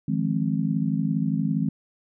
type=chord; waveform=sine; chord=F minor seventh; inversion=third; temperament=just; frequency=157.15 / 174.61 / 209.5 / 261.9 Hz; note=Eb3 / F3 / Ab3 / C4; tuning=+18 / 0 / +15 / +2 cents; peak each=-26 / -29 / -26 / -28 dBFS; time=0.08-1.69 s; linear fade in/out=5 ms; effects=none